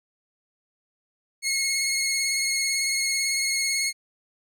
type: tone with vibrato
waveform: 15% pulse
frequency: 2170 Hz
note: C#7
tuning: 37 cents flat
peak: -16 dBFS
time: 1.42-3.93 s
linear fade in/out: 50 ms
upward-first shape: sine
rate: 18 Hz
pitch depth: 22 cents each way
effects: none